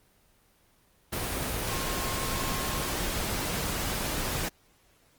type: tone in noise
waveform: sine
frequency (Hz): 1072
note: C6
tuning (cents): +42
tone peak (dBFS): -39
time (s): 1.68-2.91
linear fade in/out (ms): 10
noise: pink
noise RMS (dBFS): -31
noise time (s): 1.12-4.49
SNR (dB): -11
effects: pink hiss -64 dBFS RMS until 5.18 s + Opus 24 kbps